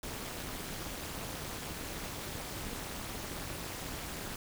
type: noise with amplitude modulation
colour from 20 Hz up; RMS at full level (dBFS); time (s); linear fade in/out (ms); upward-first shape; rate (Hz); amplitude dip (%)
pink; -37; 0.03-4.36; 2; sine; 223; 90
effects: none